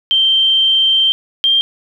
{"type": "tone pair in turn", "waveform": "sine", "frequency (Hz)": [3136, 3180], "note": ["G7", "G7"], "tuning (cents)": [0, 24], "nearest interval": "unison", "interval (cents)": 24, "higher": "second", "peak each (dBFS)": -9, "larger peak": "neither", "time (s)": [[0.11, 1.12], [1.44, 1.61]], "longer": "first", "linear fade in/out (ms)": 0, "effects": ["8-bit"]}